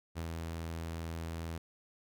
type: tone with ADSR envelope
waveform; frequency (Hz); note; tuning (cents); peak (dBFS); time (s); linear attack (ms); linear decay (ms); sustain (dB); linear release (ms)
sawtooth; 82.41; E2; 0; -32; 0.15-1.58; 30; 88; -2; 5
effects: none